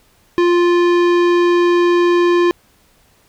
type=tone with tanh clipping; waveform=sine; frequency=349.2 Hz; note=F4; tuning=in tune; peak=-12 dBFS; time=0.38-2.51 s; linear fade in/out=0 ms; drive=18 dB; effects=pink hiss -54 dBFS RMS until 3.28 s